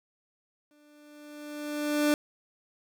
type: tone with exponential growth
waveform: 30% pulse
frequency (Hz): 296.2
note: D4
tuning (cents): +15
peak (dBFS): -18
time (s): 0.71-2.14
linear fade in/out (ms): 1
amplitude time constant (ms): 310
effects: none

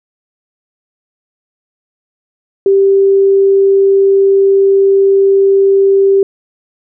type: tone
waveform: sine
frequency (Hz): 391.9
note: G4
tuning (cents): 0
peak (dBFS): -5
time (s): 2.66-6.23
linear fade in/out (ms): 2
effects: none

